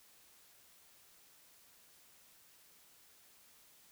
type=silence; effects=white hiss -64 dBFS RMS until 3.91 s